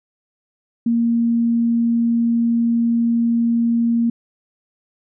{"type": "tone", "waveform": "sine", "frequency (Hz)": 233.1, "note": "A#3", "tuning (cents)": 0, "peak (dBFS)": -14, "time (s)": [0.86, 4.1], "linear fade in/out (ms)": 5, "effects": []}